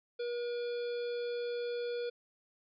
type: harmonic tone with a mistuned harmonic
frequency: 479.9 Hz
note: B4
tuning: 50 cents flat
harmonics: 1 / 3 / 5 / 7 / 9 / 10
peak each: -34 / -49 / -53 / -52 / -54 / -59 dBFS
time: 0.19-2.1 s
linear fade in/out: 10 ms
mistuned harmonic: 7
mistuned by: +33 cents
effects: none